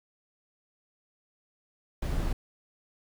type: noise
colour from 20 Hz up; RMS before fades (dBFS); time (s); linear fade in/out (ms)
brown; -29; 2.02-2.33; 5
effects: none